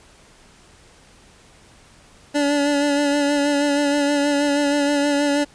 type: tone with vibrato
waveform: 25% pulse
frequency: 287.7 Hz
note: D4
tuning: 36 cents flat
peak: -13 dBFS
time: 2.34-5.45 s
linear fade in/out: 20 ms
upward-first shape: sine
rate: 6.3 Hz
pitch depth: 29 cents each way
effects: pink hiss -50 dBFS RMS until 5.54 s + resampled to 22050 Hz